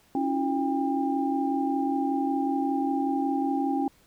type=tone cluster; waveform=sine; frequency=275.9 / 321.1 / 352.6 / 799 Hz; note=C#4 / E4 / F4 / G5; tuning=-8 / -45 / +17 / +33 cents; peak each=-26 / -32 / -35 / -29 dBFS; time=0.15-3.88 s; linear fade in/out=2 ms; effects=pink hiss -61 dBFS RMS until 4.06 s